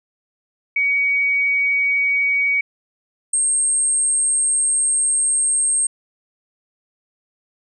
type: tone pair in turn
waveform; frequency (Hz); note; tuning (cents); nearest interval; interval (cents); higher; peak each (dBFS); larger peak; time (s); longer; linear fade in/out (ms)
sine; 2254 / 8478; C#7 / C9; +28 / +22; octave + major seventh; 2294; second; -15; neither; 0.76-2.61 / 3.33-5.87; second; 5
effects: none